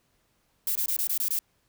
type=noise bursts; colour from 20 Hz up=violet; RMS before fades=-27 dBFS; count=7; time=0.67-1.39 s; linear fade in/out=2 ms; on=84 ms; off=22 ms; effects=pink hiss -70 dBFS RMS until 1.68 s